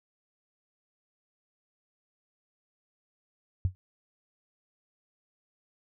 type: tone with exponential decay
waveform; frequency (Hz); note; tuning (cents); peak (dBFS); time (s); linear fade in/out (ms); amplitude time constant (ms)
sine; 92.5; F#2; 0; -19; 3.65-3.75; 0; 20
effects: none